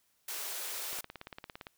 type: high-pass noise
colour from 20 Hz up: white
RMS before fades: -39 dBFS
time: 0.28-1.01 s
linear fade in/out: 5 ms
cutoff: 360 Hz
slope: 48 dB/octave
type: click train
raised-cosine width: 0.3 ms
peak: -27 dBFS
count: 14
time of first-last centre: 0.93-1.669 s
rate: 17.6 Hz
effects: white hiss -73 dBFS RMS until 1.77 s